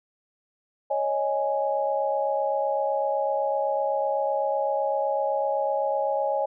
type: chord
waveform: sine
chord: C# suspended second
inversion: none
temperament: equal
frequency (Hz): 554.4 / 622.3 / 830.6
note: C#5 / D#5 / G#5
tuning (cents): 0 / 0 / 0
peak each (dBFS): -26 / -28 / -27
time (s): 0.9-6.46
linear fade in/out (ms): 10
effects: none